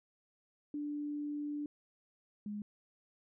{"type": "tone pair in turn", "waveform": "sine", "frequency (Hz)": [293.7, 207.7], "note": ["D4", "G#3"], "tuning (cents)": [0, 0], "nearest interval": "tritone", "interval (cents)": 600, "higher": "first", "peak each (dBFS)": [-36, -38], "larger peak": "first", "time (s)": [[0.74, 1.66], [2.46, 2.62]], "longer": "first", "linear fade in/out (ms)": 2, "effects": []}